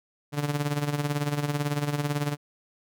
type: tone with tremolo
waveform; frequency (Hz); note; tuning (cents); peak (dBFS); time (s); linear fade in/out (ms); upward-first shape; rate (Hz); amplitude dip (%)
sawtooth; 145.8; D3; -12; -19; 0.32-2.37; 50; sine; 18; 70
effects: none